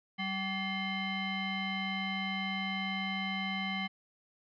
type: tone with frequency modulation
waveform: sine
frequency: 1152 Hz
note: D6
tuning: 34 cents flat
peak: -32 dBFS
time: 0.18-3.88 s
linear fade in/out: 20 ms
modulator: 959 Hz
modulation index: 2
effects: none